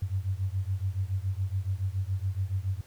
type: beating tone pair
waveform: sine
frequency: 92.5 / 99.6 Hz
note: F#2 / G2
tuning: 0 / +28 cents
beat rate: 7.1 Hz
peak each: -30 / -31 dBFS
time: 0.02-2.81 s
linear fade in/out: 5 ms
effects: pink hiss -58 dBFS RMS until 2.86 s